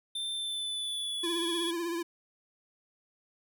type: tone with pitch glide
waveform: square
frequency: 3567 to 3367 Hz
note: A7 to G#7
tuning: +23 to +23 cents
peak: -33 dBFS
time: 0.15-1.71 s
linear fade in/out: 5 ms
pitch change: -100 cents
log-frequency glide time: 0.33-1.46 s
type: tone with vibrato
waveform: square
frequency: 340 Hz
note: F4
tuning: 46 cents flat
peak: -32 dBFS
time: 1.23-2.03 s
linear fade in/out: 10 ms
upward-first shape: triangle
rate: 16 Hz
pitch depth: 61 cents each way
effects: none

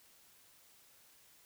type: silence
effects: white hiss -64 dBFS RMS until 1.45 s

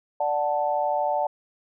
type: chord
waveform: sine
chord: D major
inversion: none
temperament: equal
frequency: 587.3 / 740 / 880 Hz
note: D5 / F#5 / A5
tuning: 0 / 0 / 0 cents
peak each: -26 dBFS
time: 0.2-1.27 s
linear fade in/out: 5 ms
effects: none

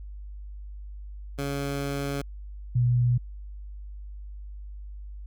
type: tone pair in turn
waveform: 15% pulse / sine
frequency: 140.4 / 122.25 Hz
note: C#3 / B2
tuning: +22 / -17 cents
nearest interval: major second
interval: 239 cents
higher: first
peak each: -22 / -19 dBFS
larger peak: second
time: 1.38-2.22 / 2.75-3.18 s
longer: first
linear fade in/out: 10 ms
effects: added 50 Hz sine -37 dBFS peak until 5.26 s

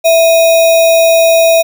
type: tone with sample-and-hold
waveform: sine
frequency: 659.3 Hz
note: E5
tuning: in tune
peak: -4 dBFS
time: 0.04-1.63 s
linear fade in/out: 20 ms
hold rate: 3150 Hz
effects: none

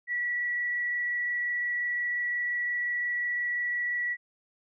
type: tone with frequency modulation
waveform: sine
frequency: 1942 Hz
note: B6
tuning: 30 cents flat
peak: -27 dBFS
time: 0.07-4.17 s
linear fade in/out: 50 ms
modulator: 25.7 Hz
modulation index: 0.6
effects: none

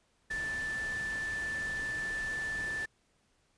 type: tone in noise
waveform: sine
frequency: 1760 Hz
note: A6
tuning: in tune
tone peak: -33 dBFS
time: 0.3-2.86 s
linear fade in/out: 10 ms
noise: pink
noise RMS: -45 dBFS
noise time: 0.3-2.86 s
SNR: +9 dB
effects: pink hiss -72 dBFS RMS until 3.57 s + resampled to 22050 Hz

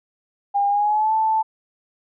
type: tone with pitch glide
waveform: sine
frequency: 806 to 878.9 Hz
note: G5 to A5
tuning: +48 to -2 cents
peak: -16 dBFS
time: 0.54-1.43 s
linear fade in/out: 20 ms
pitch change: +150 cents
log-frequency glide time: 0.68-1.13 s
effects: none

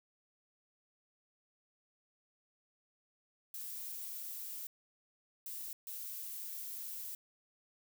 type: noise bursts at uneven times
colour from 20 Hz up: violet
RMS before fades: -44 dBFS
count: 3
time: 3.54-4.67 / 5.46-5.73 / 5.87-7.15 s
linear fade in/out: 2 ms
effects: none

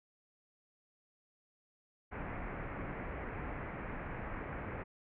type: low-pass noise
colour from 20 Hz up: pink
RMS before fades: -42 dBFS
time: 2.11-4.84 s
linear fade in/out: 20 ms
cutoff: 2300 Hz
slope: 48 dB/octave
effects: none

